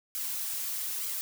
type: noise with flanger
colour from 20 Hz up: blue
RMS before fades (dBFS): -34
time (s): 0.15-1.21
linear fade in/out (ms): 0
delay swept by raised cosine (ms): 1.1 to 5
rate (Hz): 1.1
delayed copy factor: -0.5
effects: none